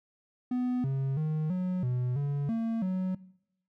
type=tone with pitch steps; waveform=triangle; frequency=249.3 / 135.1 / 155.1 / 182.9 / 124.5 / 142.6 / 227.1 / 185.9 Hz; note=B3 / C#3 / D#3 / F#3 / B2 / C#3 / A#3 / F#3; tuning=+16 / -44 / -5 / -20 / +14 / +49 / -45 / +8 cents; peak=-25 dBFS; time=0.51-3.15 s; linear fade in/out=5 ms; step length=330 ms; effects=noise-tail reverb RT60 0.8 s tail -21 dB re dry